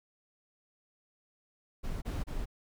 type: noise bursts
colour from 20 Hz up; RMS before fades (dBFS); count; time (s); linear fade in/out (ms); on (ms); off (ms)
brown; -35; 3; 1.83-2.458; 20; 190; 29
effects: none